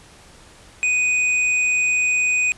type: tone with hard clipping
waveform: sine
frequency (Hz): 2489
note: D#7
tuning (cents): 0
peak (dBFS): -18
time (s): 0.83-2.52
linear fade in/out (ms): 0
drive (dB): 9
effects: pink hiss -47 dBFS RMS until 2.57 s + resampled to 24000 Hz